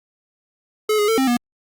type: tone with pitch steps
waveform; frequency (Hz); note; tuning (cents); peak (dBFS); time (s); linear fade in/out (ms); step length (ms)
square; 428.6 / 415.8 / 448.1 / 265 / 241.3; A4 / G#4 / A4 / C4 / B3; -45 / +2 / +32 / +22 / -40; -16; 0.89-1.37; 5; 96
effects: Opus 48 kbps